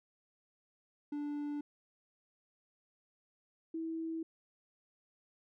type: tone pair in turn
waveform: triangle / sine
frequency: 292.3 / 325.3 Hz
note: D4 / E4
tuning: -8 / -23 cents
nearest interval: major second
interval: 185 cents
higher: second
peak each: -34 / -36 dBFS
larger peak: first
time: 1.12-1.61 / 3.74-4.23 s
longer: neither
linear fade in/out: 5 ms
effects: none